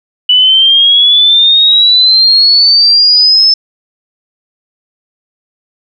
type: exponential sweep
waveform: sine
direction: up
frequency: 2960 to 5274 Hz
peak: -3 dBFS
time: 0.29-3.54 s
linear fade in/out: 5 ms
effects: none